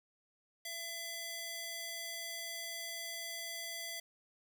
square tone with high-pass filter, 672 Hz, E5, 33 cents sharp, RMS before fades -43 dBFS, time 0.65-4 s, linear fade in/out 5 ms, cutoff 2200 Hz, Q 0.59, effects none

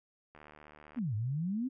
click train, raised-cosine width 0.5 ms, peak -38 dBFS, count 49, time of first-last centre 0.35-0.987 s, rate 75.4 Hz
sine exponential two-way sweep, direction down then up, 270.8 to 101.5 to 270.8 Hz, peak -31 dBFS, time 0.96-1.69 s, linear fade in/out 20 ms, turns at 1.15 s
effects none

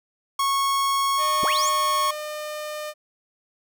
45% pulse tone, 1100 Hz, C#6, 14 cents flat, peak -20 dBFS, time 0.39-2.11 s, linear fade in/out 5 ms
sawtooth tone with pitch glide, 610 to 605.1 Hz, D#5 to D#5, -34 to -48 cents, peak -26 dBFS, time 1.17-2.94 s, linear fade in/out 50 ms, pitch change -14 cents, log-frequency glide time 1.62-2.04 s
sine linear sweep, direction up, 91.6 to 7459 Hz, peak -25 dBFS, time 1.43-1.69 s, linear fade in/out 0 ms
effects none

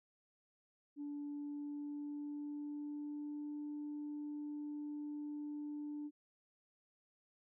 sine tone with pitch glide, 290 to 295.4 Hz, D4 to D4, -22 to +10 cents, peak -40 dBFS, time 0.96-6.11 s, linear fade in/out 50 ms, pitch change +32 cents, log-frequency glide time 1.26-3.58 s, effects tanh soft clip ceiling -38 dBFS

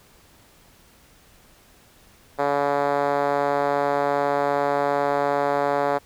5% pulse tone with band-pass filter, 142.6 Hz, C#3, 49 cents sharp, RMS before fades -22 dBFS, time 2.38-5.99 s, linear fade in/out 20 ms, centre 600 Hz, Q 1.5, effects pink hiss -54 dBFS RMS until 6.05 s

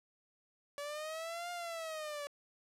sawtooth linear two-way sweep, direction up then down, 570 to 707 to 570 Hz, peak -36 dBFS, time 0.78-2.27 s, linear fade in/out 0 ms, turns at 1.51 s, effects low-pass 12000 Hz 12 dB/octave

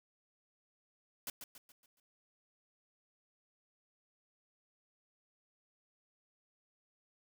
white noise with echo, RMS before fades -41 dBFS, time 1.27-1.3 s, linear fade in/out 2 ms, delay 140 ms, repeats 5, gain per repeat -7 dB, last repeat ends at 2 s, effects none

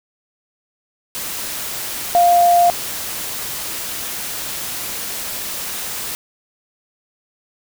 sine tone in noise, 698.5 Hz, F5, in tune, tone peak -9 dBFS, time 2.15-2.7 s, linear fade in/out 0 ms, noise white, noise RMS -26 dBFS, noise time 1.15-6.15 s, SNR +14 dB, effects none

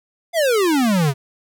square exponential sweep, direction down, 710 to 129.2 Hz, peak -15 dBFS, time 0.33-1.14 s, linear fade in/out 50 ms, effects none

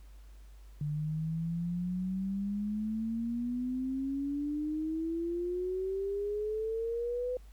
sine exponential sweep, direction up, 146.83 to 505 Hz, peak -31 dBFS, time 0.81-7.37 s, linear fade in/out 2 ms, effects added 50 Hz sine -49 dBFS peak until 7.52 s + pink hiss -66 dBFS RMS until 7.52 s

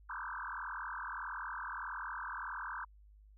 sine tone with frequency modulation, 1266 Hz, D#6, 30 cents sharp, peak -39 dBFS, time 0.09-2.85 s, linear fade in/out 10 ms, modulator 41.6 Hz, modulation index 7.9, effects added 51 Hz sine -57 dBFS peak until 3.37 s

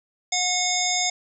harmonic tone, 725 Hz, F#5, 35 cents flat, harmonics 1 / 3 / 5 / 7 / 9 / 10, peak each -28 / -28 / -28 / -28 / -28 / -28 dBFS, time 0.32-1.1 s, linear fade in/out 5 ms, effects none

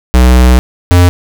square tone pair in turn, 62.5 / 88.62 Hz, B1 / F2, +21 / +26 cents, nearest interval tritone, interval 605 cents, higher second, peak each -3 dBFS, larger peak neither, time 0.14-0.59 / 0.91-1.09 s, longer first, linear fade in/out 0 ms, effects none

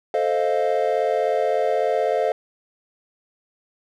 triangle chord, F dominant seventh, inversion first, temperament equal, 440 / 523.3 / 622.3 / 698.5 Hz, A4 / C5 / Eb5 / F5, 0 / 0 / 0 / 0 cents, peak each -22 dBFS, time 0.14-2.32 s, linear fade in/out 2 ms, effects none

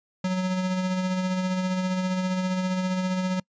square tone with tremolo, 185 Hz, F#3, in tune, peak -23 dBFS, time 0.24-3.4 s, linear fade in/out 5 ms, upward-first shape sine, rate 15 Hz, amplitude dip 35%, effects noise-tail reverb RT60 0.1 s tail -26 dB re dry + resampled to 16000 Hz

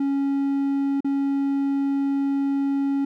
triangle tone with dropouts, 277.2 Hz, C#4, in tune, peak -18 dBFS, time 0-3.05 s, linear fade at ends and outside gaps 5 ms, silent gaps 1.006-1.045 s, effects none

